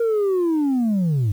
sine linear sweep, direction down, 470.2 to 96 Hz, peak -14 dBFS, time 0-1.32 s, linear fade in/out 5 ms, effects tanh soft clip ceiling -16 dBFS + 8-bit

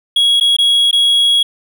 triangle tone with dropouts, 3322 Hz, G#7, in tune, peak -7 dBFS, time 0.16-1.43 s, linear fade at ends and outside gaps 5 ms, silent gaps 0.4-0.409 / 0.567-0.585 / 0.912-0.928 s, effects none

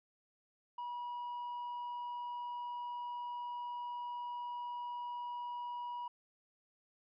sine tone with tanh clipping, 968 Hz, B5, 35 cents flat, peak -40 dBFS, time 0.78-6.08 s, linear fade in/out 5 ms, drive 2 dB, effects none

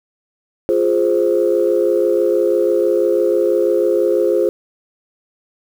sine chord, F minor, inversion none, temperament equal, 349.2 / 415.3 / 523.3 Hz, F4 / Ab4 / C5, 0 / 0 / 0 cents, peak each -16 dBFS, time 0.69-4.49 s, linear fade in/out 0 ms, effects tanh soft clip ceiling -4 dBFS + 7-bit

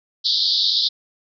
pink band-pass noise, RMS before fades -19 dBFS, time 0.24-0.89 s, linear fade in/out 20 ms, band 3500 to 5000 Hz, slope 96 dB/octave, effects none

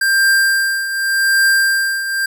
square tone with tremolo, 1587 Hz, G6, 21 cents sharp, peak -10 dBFS, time 0.01-2.26 s, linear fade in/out 5 ms, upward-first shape triangle, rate 0.86 Hz, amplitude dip 70%, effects none

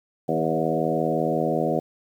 harmonic tone with a mistuned harmonic, 80.2 Hz, E2, 47 cents flat, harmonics 2 / 3 / 4 / 5 / 6 / 7 / 8 / 9, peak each -29 / -29 / -29 / -29 / -29 / -29 / -29 / -29 dBFS, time 0.28-1.8 s, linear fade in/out 10 ms, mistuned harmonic 6, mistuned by +19 cents, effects 9-bit

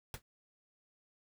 pink noise with exponential decay, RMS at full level -38 dBFS, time 0.14-0.22 s, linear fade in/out 1 ms, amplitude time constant 16 ms, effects none

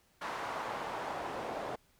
pink noise with band-pass filter sweep, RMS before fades -39 dBFS, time 0.21-1.76 s, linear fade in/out 10 ms, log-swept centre 1100 to 640 Hz, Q 1.5, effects pink hiss -69 dBFS RMS until 1.99 s

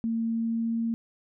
sine tone with pitch glide, 227.7 to 229.2 Hz, A#3 to A#3, -40 to -29 cents, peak -25 dBFS, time 0.04-0.94 s, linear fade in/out 0 ms, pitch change +11 cents, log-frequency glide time 0.27-0.79 s, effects none

